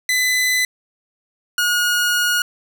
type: tone pair in turn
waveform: sawtooth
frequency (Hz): 2008 / 1441.4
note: B6 / F#6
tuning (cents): +28 / -46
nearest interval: tritone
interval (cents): 574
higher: first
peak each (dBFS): -12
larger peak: neither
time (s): 0.09-0.65 / 1.58-2.42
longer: second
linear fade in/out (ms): 2
effects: none